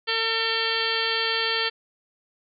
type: harmonic tone with a mistuned harmonic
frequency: 451.6 Hz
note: A4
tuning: 45 cents sharp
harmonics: 1 / 2 / 3 / 4 / 5 / 6 / 7 / 8 / 9 / 10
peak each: -31 / -35 / -32 / -29 / -34 / -32 / -29 / -35 / -34 / -30 dBFS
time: 0.07-1.7 s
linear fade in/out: 20 ms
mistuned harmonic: 8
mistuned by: -68 cents
effects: none